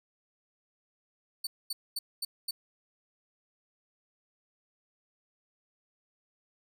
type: tone bursts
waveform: sawtooth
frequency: 4509 Hz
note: C#8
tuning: 29 cents sharp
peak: -29 dBFS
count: 5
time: 1.44-2.51 s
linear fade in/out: 5 ms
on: 30 ms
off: 230 ms
effects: none